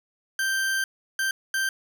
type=tone bursts at uneven times; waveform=40% pulse; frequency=1568 Hz; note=G6; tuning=in tune; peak=-22 dBFS; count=3; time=0.39-0.84 / 1.19-1.31 / 1.54-1.69 s; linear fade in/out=2 ms; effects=none